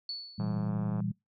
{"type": "tone with exponential decay", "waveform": "sine", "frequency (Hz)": 4442, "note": "C#8", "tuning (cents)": 3, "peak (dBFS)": -32, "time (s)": [0.09, 0.69], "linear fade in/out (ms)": 2, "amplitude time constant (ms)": 130}
{"type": "chord", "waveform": "sine", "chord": "E diminished", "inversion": "second", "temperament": "equal", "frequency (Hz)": [116.54, 164.81, 196], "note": ["Bb2", "E3", "G3"], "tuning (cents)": [0, 0, 0], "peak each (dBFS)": [-34, -35, -33], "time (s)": [0.38, 1.12], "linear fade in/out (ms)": 10}
{"type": "click train", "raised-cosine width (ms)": 1, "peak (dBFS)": -29, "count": 65, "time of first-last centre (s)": [0.4, 1.004], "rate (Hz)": 106}
{"effects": ["noise-tail reverb RT60 0.2 s tail -24 dB re dry"]}